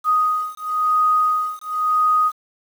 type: beating tone pair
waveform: sine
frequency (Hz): 1246 / 1246.96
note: D#6 / D#6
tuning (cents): +2 / +3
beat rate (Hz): 0.96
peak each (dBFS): -19 / -19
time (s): 0.04-2.32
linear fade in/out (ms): 50
effects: 7-bit